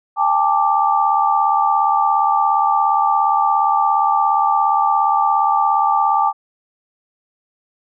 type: chord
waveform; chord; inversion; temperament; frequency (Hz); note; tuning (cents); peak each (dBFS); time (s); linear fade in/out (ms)
sine; G suspended second; none; equal with one note detuned; 802.8 / 880 / 1174.7; G5 / A5 / D6; +41 / 0 / 0; -17; 0.16-6.33; 50
effects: none